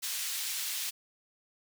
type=high-pass noise; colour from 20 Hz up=pink; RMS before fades=-35 dBFS; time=0.02-0.91 s; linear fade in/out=20 ms; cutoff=3100 Hz; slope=12 dB/octave; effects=none